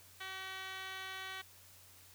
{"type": "tone with band-pass filter", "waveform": "15% pulse", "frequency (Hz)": 380, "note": "F#4", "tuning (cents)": 46, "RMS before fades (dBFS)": -45, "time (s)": [0.2, 1.42], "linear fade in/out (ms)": 10, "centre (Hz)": 2500, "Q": 4.1, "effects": ["added 92 Hz sine -66 dBFS peak until 2.14 s", "white hiss -60 dBFS RMS until 2.14 s"]}